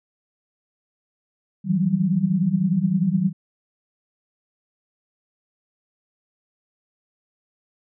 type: tone cluster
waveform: sine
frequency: 161 / 174.1 / 190.7 / 200.6 Hz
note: E3 / F3 / G3 / G3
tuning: -41 / -5 / -47 / +40 cents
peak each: -24 / -25 / -20 / -28 dBFS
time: 1.64-3.33 s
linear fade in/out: 50 ms
effects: none